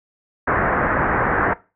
white low-pass noise, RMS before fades -19 dBFS, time 0.47-1.54 s, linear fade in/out 10 ms, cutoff 1800 Hz, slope 48 dB/octave, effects noise-tail reverb RT60 0.3 s tail -20 dB re dry

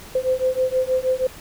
sine beating tone pair, 512 / 518.3 Hz, C5 / C5, -38 / -16 cents, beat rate 6.3 Hz, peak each -21 dBFS, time 0.15-1.27 s, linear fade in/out 5 ms, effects pink hiss -41 dBFS RMS until 1.4 s

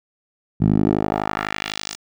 10% pulse tone with band-pass filter sweep, 51.91 Hz, G#1, in tune, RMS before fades -21 dBFS, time 0.6-1.96 s, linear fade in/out 20 ms, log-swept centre 150 to 6700 Hz, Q 1.4, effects none

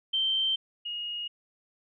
sine tone pair in turn, 3124 / 2870 Hz, G7 / F7, -7 / +47 cents, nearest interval minor second, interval 146 cents, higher first, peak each -24 / -32 dBFS, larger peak first, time 0.13-0.56 / 0.85-1.28 s, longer neither, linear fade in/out 10 ms, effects none

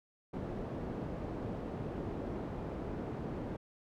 white low-pass noise, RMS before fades -40 dBFS, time 0.33-3.57 s, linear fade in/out 10 ms, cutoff 410 Hz, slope 12 dB/octave, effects none

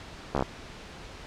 slowing click train, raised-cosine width 1 ms, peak -12 dBFS, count 6, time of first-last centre 0.35-0.424 s, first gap 14 ms, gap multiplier 1.03, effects pink hiss -44 dBFS RMS until 1.26 s + low-pass 5000 Hz 12 dB/octave

